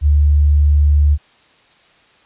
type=tone; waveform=sine; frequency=73.3 Hz; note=D2; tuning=3 cents flat; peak=-8 dBFS; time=0.01-1.18 s; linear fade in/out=50 ms; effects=white hiss -51 dBFS RMS until 2.25 s + resampled to 8000 Hz